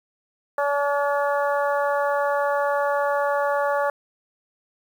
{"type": "harmonic tone", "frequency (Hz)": 285.5, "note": "D4", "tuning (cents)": -49, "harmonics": [2, 3, 4, 5, 6], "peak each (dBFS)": [-22, -26, -28, -30, -32], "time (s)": [0.58, 3.9], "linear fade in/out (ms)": 2, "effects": ["8-bit"]}